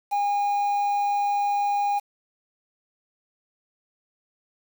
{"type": "tone with quantisation", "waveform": "triangle", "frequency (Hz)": 814, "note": "G#5", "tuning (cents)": -35, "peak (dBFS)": -19, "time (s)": [0.11, 2], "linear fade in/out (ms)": 20, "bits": 7, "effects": []}